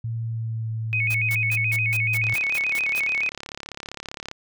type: tone with pitch glide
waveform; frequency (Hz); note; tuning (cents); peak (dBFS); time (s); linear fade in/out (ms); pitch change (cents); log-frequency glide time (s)
sine; 114.3 to 111.56; A#2 to A2; -34 to +24; -25; 0.04-2.34; 5; -42; 0.19-0.71
type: tone with vibrato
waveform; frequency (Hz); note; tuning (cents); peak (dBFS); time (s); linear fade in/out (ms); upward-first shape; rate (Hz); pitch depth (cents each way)
sine; 2357; D7; +6; -21; 0.93-3.29; 0; square; 7; 110
type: noise bursts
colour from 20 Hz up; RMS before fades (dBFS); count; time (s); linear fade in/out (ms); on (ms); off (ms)
white; -34; 10; 1.1-3; 5; 46; 160
type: click train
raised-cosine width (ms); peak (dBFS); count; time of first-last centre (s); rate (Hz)
0.2; -16; 74; 2.24-4.314; 35.2
effects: none